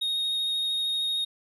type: tone with vibrato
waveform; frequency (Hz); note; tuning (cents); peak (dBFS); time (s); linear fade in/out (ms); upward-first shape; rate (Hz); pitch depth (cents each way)
triangle; 3729; A#7; 0; -24; 0.01-1.25; 10; triangle; 13; 14
effects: none